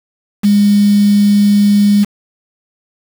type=tone with quantisation; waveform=sine; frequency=204.3 Hz; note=G#3; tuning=28 cents flat; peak=-6 dBFS; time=0.43-2.05 s; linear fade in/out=20 ms; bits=4; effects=none